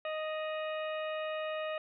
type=harmonic tone with a mistuned harmonic; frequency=622.3 Hz; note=D#5; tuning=in tune; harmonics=1 / 2 / 3 / 4 / 5 / 6; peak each=-35 / -42 / -45 / -46 / -48 / -55 dBFS; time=0.05-1.78 s; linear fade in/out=2 ms; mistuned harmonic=5; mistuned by=-120 cents; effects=none